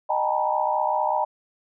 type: tone cluster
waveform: sine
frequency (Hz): 615 / 780 / 849 / 914 / 969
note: D#5 / G5 / G#5 / A#5 / B5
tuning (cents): -20 / -9 / +38 / -34 / -33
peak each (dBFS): -27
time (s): 0.09-1.25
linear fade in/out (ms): 10
effects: none